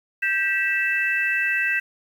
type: tone cluster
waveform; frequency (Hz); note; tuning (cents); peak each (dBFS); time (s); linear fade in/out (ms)
sine; 1574 / 1942 / 2641; G6 / B6 / E7; +7 / -30 / +3; -24; 0.22-1.8; 10
effects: 8-bit